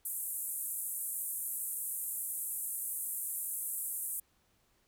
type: band-pass noise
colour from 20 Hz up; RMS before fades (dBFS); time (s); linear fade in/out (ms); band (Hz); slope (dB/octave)
white; -38; 0.05-4.2; 5; 8400 to 14000; 48
effects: pink hiss -72 dBFS RMS until 4.87 s